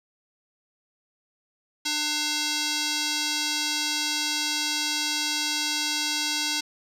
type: tone with band-pass filter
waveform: square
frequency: 300 Hz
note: D4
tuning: 37 cents sharp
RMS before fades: -27 dBFS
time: 1.85-6.61 s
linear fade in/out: 10 ms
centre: 4800 Hz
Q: 1.8
effects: none